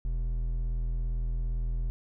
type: tone with hard clipping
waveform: triangle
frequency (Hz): 41.2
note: E1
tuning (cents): 0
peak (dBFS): -29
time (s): 0.05-1.9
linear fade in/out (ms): 0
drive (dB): 10
effects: none